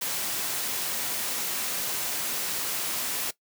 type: high-pass noise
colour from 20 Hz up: white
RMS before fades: -30 dBFS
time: 0.01-3.31 s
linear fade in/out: 10 ms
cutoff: 130 Hz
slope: 12 dB/octave
effects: noise-tail reverb RT60 0.1 s tail -18 dB re dry